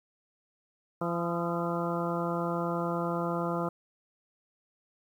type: harmonic tone with a mistuned harmonic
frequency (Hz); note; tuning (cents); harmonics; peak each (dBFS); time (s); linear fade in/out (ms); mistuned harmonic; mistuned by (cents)
170.6; F3; -40; 1 / 2 / 3 / 4 / 5 / 6 / 7 / 8; -33 / -35 / -35 / -37 / -41 / -39 / -38 / -42; 1.01-3.69; 5; 7; +52
effects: 10-bit